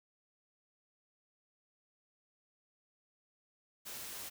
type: noise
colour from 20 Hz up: white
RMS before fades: -45 dBFS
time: 3.85-4.3 s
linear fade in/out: 20 ms
effects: none